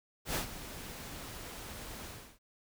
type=noise with ADSR envelope; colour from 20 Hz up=pink; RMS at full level=-32 dBFS; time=0.25-2.39 s; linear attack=100 ms; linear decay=110 ms; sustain=-13 dB; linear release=330 ms; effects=none